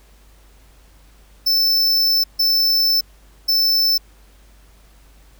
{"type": "tone bursts at uneven times", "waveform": "square", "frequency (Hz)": 5290, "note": "E8", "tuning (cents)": 5, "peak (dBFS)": -14, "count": 3, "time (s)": [[1.46, 2.24], [2.39, 3.01], [3.48, 3.98]], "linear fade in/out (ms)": 10, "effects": ["added 50 Hz sine -47 dBFS peak until 5.39 s", "pink hiss -54 dBFS RMS until 5.39 s"]}